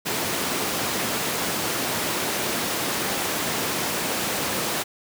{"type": "high-pass noise", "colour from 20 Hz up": "pink", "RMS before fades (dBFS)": -26, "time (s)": [0.05, 4.84], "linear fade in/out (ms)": 20, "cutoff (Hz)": 200, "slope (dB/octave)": 12, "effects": []}